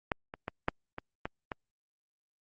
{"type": "clicks", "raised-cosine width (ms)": 0.5, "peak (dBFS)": [-13, -26, -19, -11, -23, -18, -20], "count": 7, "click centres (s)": [0.118, 0.339, 0.481, 0.684, 0.984, 1.255, 1.518], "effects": ["Opus 48 kbps"]}